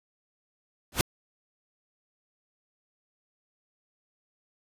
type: noise with exponential growth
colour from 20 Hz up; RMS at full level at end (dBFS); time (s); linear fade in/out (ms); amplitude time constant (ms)
pink; -17; 0.92-1.01; 1; 18
effects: resampled to 32000 Hz